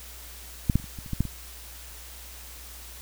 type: clicks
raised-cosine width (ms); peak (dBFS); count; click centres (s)
5; -8 / -8 / -30 / -30 / -26 / -28 / -16 / -10 / -22; 9; 0.698 / 0.756 / 0.799 / 0.842 / 0.988 / 1.062 / 1.133 / 1.206 / 1.253
effects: added 60 Hz sine -45 dBFS peak until 3.01 s + white hiss -45 dBFS RMS until 3.01 s